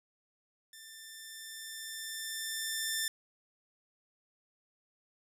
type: tone with level ramp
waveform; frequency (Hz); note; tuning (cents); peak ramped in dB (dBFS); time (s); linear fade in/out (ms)
10% pulse; 1781; A6; +21; -41 to -22; 0.73-3.08; 2
effects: none